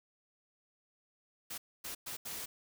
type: noise bursts at uneven times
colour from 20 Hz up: white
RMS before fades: -42 dBFS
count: 4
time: 1.5-1.58 / 1.84-1.95 / 2.06-2.17 / 2.25-2.46 s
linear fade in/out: 10 ms
effects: none